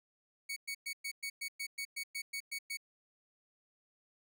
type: tone bursts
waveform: sawtooth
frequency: 2232 Hz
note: C#7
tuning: 11 cents sharp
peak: -34 dBFS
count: 13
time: 0.49-2.772 s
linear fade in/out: 10 ms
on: 74 ms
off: 110 ms
effects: none